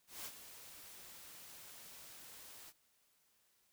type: noise with ADSR envelope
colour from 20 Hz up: white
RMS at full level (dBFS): -45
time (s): 0.07-2.73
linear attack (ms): 180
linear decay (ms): 61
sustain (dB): -10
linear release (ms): 46
effects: white hiss -75 dBFS RMS until 3.72 s